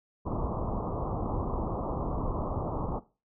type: low-pass noise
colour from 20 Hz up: pink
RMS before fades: -32 dBFS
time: 0.25-3 s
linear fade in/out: 20 ms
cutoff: 1200 Hz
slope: 96 dB/octave
effects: noise-tail reverb RT60 0.3 s tail -17 dB re dry